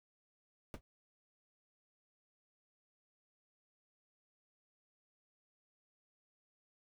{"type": "noise with exponential decay", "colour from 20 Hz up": "brown", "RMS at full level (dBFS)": -36, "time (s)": [0.74, 0.81], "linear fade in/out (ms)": 0, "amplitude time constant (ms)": 15, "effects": []}